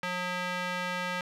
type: tone with band-pass filter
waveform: square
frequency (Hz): 180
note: F#3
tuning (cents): -47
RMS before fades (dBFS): -33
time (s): 0.03-1.21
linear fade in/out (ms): 2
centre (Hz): 1900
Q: 0.99
effects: none